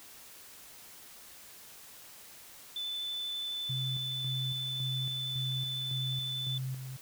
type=tone with vibrato; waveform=sine; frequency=3511 Hz; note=A7; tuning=4 cents flat; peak=-34 dBFS; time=2.76-6.58 s; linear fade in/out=2 ms; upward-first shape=triangle; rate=12 Hz; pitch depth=9 cents each way
type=tone with tremolo; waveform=sine; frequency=130.81 Hz; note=C3; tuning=in tune; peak=-33 dBFS; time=3.69-6.97 s; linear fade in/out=10 ms; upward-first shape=square; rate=1.8 Hz; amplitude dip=50%
effects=white hiss -52 dBFS RMS until 7.01 s